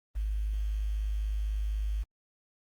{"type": "tone with quantisation", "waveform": "sine", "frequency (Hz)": 52, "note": "G#1", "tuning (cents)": 3, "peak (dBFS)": -28, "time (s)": [0.15, 2.04], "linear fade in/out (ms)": 20, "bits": 9, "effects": ["Opus 24 kbps"]}